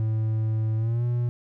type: tone with pitch glide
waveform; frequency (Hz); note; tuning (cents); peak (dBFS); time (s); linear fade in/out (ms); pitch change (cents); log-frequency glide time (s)
triangle; 110 to 120.65; A2 to B2; 0 to -40; -20; 0-1.29; 0; +160; 0.77-1.04
effects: none